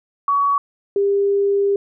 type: tone pair in turn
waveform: sine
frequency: 1128 / 399.9 Hz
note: C#6 / G4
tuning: +30 / +35 cents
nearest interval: octave + tritone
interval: 1795 cents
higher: first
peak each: -14 dBFS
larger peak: neither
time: 0.28-0.58 / 0.96-1.76 s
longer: second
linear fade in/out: 2 ms
effects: none